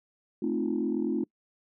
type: chord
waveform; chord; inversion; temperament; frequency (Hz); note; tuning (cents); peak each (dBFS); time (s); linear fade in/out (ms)
sine; F dominant seventh; first; equal; 220 / 261.6 / 311.1 / 349.2; A3 / C4 / Eb4 / F4; 0 / 0 / 0 / 0; -31; 0.42-1.24; 5
effects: noise-tail reverb RT60 0.1 s tail -26 dB re dry + tanh soft clip ceiling -18 dBFS